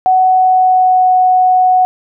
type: tone with pitch glide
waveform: sine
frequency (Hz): 746 to 738.7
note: F#5 to F#5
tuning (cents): +14 to -3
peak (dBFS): -6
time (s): 0.06-1.85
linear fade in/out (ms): 0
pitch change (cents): -17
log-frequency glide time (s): 0.25-1.13
effects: none